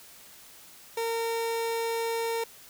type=tone; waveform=30% pulse; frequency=458.6 Hz; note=A#4; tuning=28 cents flat; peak=-25 dBFS; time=0.97-2.44 s; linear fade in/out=5 ms; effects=white hiss -51 dBFS RMS until 2.69 s